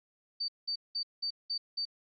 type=tone bursts; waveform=sine; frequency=4597 Hz; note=D8; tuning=38 cents flat; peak=-31 dBFS; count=6; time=0.4-1.854 s; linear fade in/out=10 ms; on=84 ms; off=190 ms; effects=none